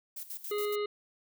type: noise with tremolo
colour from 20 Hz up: violet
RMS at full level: -40 dBFS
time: 0.16-0.76 s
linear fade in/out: 10 ms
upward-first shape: square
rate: 7.1 Hz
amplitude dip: 75%
type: harmonic tone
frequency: 415.3 Hz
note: G#4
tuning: in tune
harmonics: 1 / 3 / 5 / 7 / 9 / 10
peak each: -30 / -40 / -44 / -47 / -49 / -50 dBFS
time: 0.51-0.86 s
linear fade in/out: 5 ms
effects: none